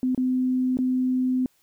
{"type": "tone with dropouts", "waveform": "sine", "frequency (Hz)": 255.4, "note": "C4", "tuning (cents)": -42, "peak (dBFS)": -20, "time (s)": [0.03, 1.46], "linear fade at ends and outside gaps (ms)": 1, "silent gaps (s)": [[0.148, 0.177], [0.771, 0.788]], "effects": ["white hiss -65 dBFS RMS until 1.62 s"]}